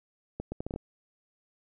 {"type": "accelerating click train", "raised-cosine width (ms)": 2, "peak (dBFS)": -21, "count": 7, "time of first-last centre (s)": [0.4, 0.761], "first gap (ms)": 120, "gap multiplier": 0.71, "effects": []}